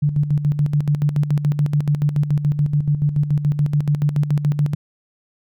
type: tone with tremolo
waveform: sine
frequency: 146.83 Hz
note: D3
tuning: in tune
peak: -13 dBFS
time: 0.02-4.75 s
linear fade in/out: 10 ms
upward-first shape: square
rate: 7 Hz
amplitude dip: 65%
effects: none